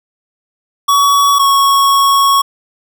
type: tone pair in turn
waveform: square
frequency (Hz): 1128 / 1106.1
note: C#6 / C#6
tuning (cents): +30 / -4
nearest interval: unison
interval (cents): 34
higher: first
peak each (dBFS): -8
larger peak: neither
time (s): 0.88-1.39 / 1.39-2.42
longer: second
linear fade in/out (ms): 10
effects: none